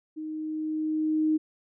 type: tone with level ramp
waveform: sine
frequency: 311.1 Hz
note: D#4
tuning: in tune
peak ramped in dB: -33 to -20 dBFS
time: 0.16-1.38 s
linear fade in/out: 20 ms
effects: none